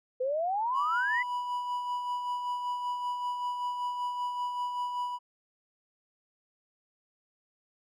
sine exponential sweep, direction up, 493.9 to 2044 Hz, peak -27 dBFS, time 0.2-1.23 s, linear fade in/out 10 ms
triangle tone with tremolo, 982 Hz, B5, 10 cents flat, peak -27 dBFS, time 0.73-5.19 s, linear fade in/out 50 ms, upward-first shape sine, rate 5.2 Hz, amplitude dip 40%
effects none

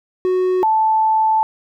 triangle / sine tone pair in turn, 368.7 / 876.9 Hz, F#4 / A5, -6 / -6 cents, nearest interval octave + minor third, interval 1500 cents, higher second, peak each -12 dBFS, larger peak neither, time 0.25-0.63 / 0.63-1.43 s, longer second, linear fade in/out 0 ms, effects none

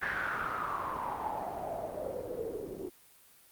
white noise with low-pass filter sweep, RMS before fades -36 dBFS, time 0.01-2.9 s, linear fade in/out 20 ms, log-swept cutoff 1700 to 360 Hz, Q 6.3, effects white hiss -60 dBFS RMS until 3.51 s + Opus 32 kbps

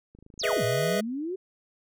click train, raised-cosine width 3 ms, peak -38 dBFS, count 14, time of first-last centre 0.15-0.644 s, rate 26.3 Hz
sine exponential two-way sweep, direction down then up, 7130 to 110 to 389.5 Hz, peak -29 dBFS, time 0.39-1.36 s, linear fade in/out 10 ms, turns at 0.64 s
square chord, E major seventh, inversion first, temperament equal, 415.3 / 493.9 / 622.3 / 659.3 Hz, G#4 / B4 / D#5 / E5, 0 / 0 / 0 / 0 cents, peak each -31 dBFS, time 0.43-1.01 s, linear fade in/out 10 ms
effects none

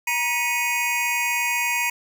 square tone cluster, 948 / 1937 / 2212 / 2484 Hz, A#5 / B6 / C#7 / D#7, +29 / -34 / -4 / -3 cents, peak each -28 / -31 / -28 / -25 dBFS, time 0.07-1.9 s, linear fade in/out 5 ms, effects none

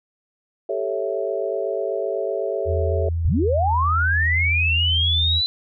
sine chord, A dominant seventh, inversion third, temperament equal, 392 / 440 / 554.4 / 659.3 Hz, G4 / A4 / C#5 / E5, 0 / 0 / 0 / 0 cents, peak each -27 dBFS, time 0.69-3.09 s, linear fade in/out 5 ms
sine tone with vibrato, 82.9 Hz, E2, 10 cents sharp, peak -20 dBFS, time 2.65-5.42 s, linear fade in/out 50 ms, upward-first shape sine, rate 4.2 Hz, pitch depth 17 cents each way
sine linear sweep, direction up, 43.65 to 4048 Hz, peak -18 dBFS, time 3.25-5.46 s, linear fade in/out 0 ms
effects none

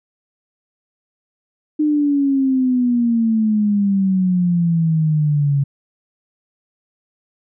sine exponential sweep, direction down, 305.6 to 138.59 Hz, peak -13 dBFS, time 1.79-5.64 s, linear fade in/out 10 ms, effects none

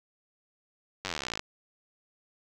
slowing click train, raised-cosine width 0.2 ms, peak -15 dBFS, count 25, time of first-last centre 1.05-1.394 s, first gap 10 ms, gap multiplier 1.03, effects none

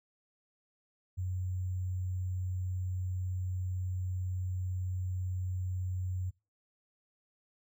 sine tone with sample-and-hold, 91.8 Hz, F#2, 13 cents flat, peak -32 dBFS, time 1.17-6.31 s, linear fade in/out 20 ms, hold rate 7350 Hz, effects noise-tail reverb RT60 0.3 s tail -24 dB re dry

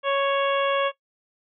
harmonic tone, 554.4 Hz, C#5, in tune, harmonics 1 / 2 / 3 / 4 / 5 / 6, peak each -22 / -25 / -31 / -34 / -31 / -34 dBFS, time 0.03-0.92 s, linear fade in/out 50 ms, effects noise-tail reverb RT60 0.1 s tail -18 dB re dry

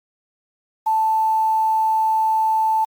sine tone with quantisation, 880 Hz, A5, in tune, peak -15 dBFS, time 0.86-2.85 s, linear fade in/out 10 ms, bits 7, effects Opus 48 kbps

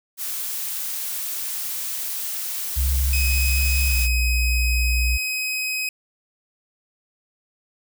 blue noise, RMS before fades -28 dBFS, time 0.17-4.09 s, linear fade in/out 50 ms
sine tone with pitch glide, 66.8 to 61.97 Hz, C2 to B1, +36 to +7 cents, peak -18 dBFS, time 2.76-5.18 s, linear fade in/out 20 ms, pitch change -129 cents, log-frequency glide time 3.9-3.96 s
sawtooth tone, 2527 Hz, D#7, 26 cents sharp, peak -20 dBFS, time 3.13-5.89 s, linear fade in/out 2 ms
effects none

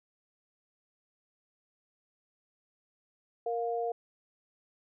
sine tone pair together, 466.2 / 703.2 Hz, A#4 / F5, 0 / +12 cents, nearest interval perfect fifth, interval 712 cents, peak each -32 / -33 dBFS, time 3.46-3.92 s, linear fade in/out 5 ms, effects none

